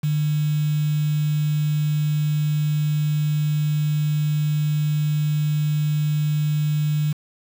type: tone with quantisation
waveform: sine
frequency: 150 Hz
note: D3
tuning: 37 cents sharp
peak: -18 dBFS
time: 0.03-7.13 s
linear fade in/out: 10 ms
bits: 6
effects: none